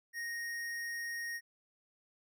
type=tone with tanh clipping; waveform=sine; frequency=1864.7 Hz; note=A#6; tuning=in tune; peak=-39 dBFS; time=0.13-1.41 s; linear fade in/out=50 ms; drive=18 dB; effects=none